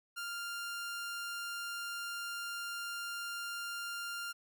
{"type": "tone", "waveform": "sawtooth", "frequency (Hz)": 1396.9, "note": "F6", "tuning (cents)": 0, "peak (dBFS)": -35, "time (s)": [0.16, 4.33], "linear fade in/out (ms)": 20, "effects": []}